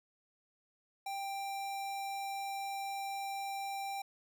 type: tone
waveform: square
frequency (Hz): 788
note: G5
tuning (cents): +9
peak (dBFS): -38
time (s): 1.06-4.02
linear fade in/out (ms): 5
effects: none